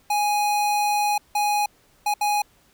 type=tone bursts at uneven times; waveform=square; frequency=830 Hz; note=G#5; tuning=1 cent flat; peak=-20 dBFS; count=4; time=0.1-1.18 / 1.35-1.66 / 2.06-2.14 / 2.21-2.42 s; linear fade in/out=5 ms; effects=pink hiss -59 dBFS RMS until 2.73 s